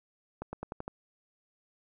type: accelerating click train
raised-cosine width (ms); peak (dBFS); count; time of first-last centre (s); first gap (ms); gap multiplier
1; -23; 6; 0.42-0.88; 110; 0.91
effects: none